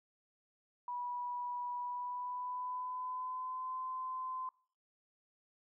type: tone with pitch glide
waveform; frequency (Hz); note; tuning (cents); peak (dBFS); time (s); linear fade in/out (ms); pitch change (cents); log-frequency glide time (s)
sine; 977 to 1029.1; B5 to C6; -19 to -29; -38; 0.88-4.49; 2; +90; 1.77-3.79
effects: noise-tail reverb RT60 0.5 s tail -22 dB re dry